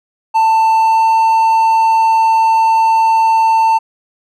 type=tone with pitch glide; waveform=triangle; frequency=890 to 895.2 Hz; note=A5 to A5; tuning=+20 to +30 cents; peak=-6 dBFS; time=0.34-3.79 s; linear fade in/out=20 ms; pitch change=+10 cents; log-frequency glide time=0.76-1.07 s; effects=none